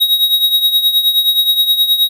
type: tone with tremolo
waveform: square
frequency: 3800 Hz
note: A#7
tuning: 33 cents sharp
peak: -7 dBFS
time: 0-2.09 s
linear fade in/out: 20 ms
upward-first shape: triangle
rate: 9.5 Hz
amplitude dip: 75%
effects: none